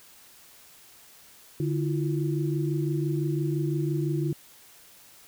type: tone cluster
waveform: sine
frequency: 146.3 / 326.1 / 352 Hz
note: D3 / E4 / F4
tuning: -6 / -19 / +14 cents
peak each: -26 / -31 / -32 dBFS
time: 1.6-4.33 s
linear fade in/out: 2 ms
effects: white hiss -53 dBFS RMS until 5.27 s